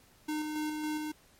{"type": "tone with tremolo", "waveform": "square", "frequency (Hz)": 305.3, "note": "D#4", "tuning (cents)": -33, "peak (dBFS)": -32, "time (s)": [0.28, 1.12], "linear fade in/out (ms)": 10, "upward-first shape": "square", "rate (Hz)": 3.6, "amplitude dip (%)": 30, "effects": ["pink hiss -62 dBFS RMS until 1.39 s", "MP3 64 kbps"]}